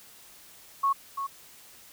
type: tone with echo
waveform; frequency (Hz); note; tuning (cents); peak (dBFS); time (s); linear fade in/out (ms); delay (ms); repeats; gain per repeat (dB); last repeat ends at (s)
sine; 1102; C#6; -11; -21; 0.83-0.93; 10; 340; 1; -8; 1.27
effects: white hiss -52 dBFS RMS until 1.92 s